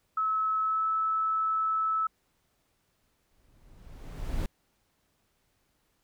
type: tone with pitch glide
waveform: sine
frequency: 1295 to 1305.5 Hz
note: E6 to E6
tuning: -31 to -17 cents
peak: -25 dBFS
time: 0.17-2.07 s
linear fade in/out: 5 ms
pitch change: +14 cents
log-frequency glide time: 0.62-0.85 s
type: noise with exponential growth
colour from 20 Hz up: brown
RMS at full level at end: -28 dBFS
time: 3.31-4.46 s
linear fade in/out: 2 ms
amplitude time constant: 250 ms
effects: pink hiss -73 dBFS RMS until 6.03 s